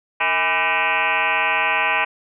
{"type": "tone with frequency modulation", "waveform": "sine", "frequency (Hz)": 1713, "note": "A6", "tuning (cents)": -47, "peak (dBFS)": -16, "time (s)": [0.2, 2.05], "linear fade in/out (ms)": 10, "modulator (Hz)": 179, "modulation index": 5.5, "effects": []}